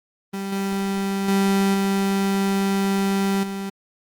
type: tone with level steps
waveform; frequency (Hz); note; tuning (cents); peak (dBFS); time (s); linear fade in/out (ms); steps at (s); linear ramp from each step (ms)
35% pulse; 196; G3; 0; -24 / -20 / -15 / -17 / -25; 0.33-3.7; 10; 0.52 / 1.28 / 1.74 / 3.43; 5
effects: Opus 32 kbps